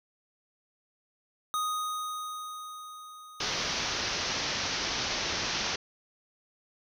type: tone with exponential decay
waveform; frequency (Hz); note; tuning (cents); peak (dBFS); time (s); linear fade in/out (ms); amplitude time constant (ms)
square; 1244.5; D#6; 0; -28; 1.54-5.27; 0; 810
type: low-pass noise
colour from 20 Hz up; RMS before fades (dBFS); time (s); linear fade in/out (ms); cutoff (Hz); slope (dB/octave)
white; -32; 3.4-5.76; 5; 6200; 96
effects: none